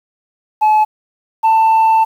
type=tone pair in turn; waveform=sine; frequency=858 / 889.3 Hz; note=A5 / A5; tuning=-44 / +18 cents; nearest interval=minor second; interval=62 cents; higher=second; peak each=-5 dBFS; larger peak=neither; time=0.61-0.85 / 1.43-2.05 s; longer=second; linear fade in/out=20 ms; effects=tanh soft clip ceiling -7 dBFS + 7-bit